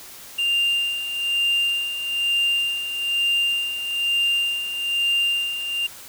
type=tone with tremolo; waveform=triangle; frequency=2794 Hz; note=F7; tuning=in tune; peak=-15 dBFS; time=0.38-5.87 s; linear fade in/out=10 ms; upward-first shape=sine; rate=1.1 Hz; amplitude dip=65%; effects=tanh soft clip ceiling -11 dBFS + white hiss -41 dBFS RMS until 6.08 s